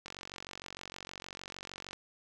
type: click train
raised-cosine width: 0.2 ms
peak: -25 dBFS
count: 88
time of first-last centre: 0.06-1.931 s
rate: 46.5 Hz
effects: none